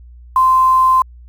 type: tone with quantisation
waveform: sine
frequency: 1039 Hz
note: C6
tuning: 12 cents flat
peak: -8 dBFS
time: 0.36-1.02 s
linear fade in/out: 2 ms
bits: 6
effects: added 60 Hz sine -36 dBFS peak until 1.28 s